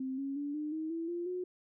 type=tone with pitch steps; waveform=sine; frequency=262.4 / 274.8 / 287.8 / 301.4 / 315.7 / 330.6 / 346.2 / 362.6 Hz; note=C4 / C#4 / D4 / D4 / D#4 / E4 / F4 / F#4; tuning=+5 / -15 / -35 / +45 / +25 / +5 / -15 / -35 cents; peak=-34 dBFS; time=0-1.44 s; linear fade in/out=5 ms; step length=180 ms; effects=none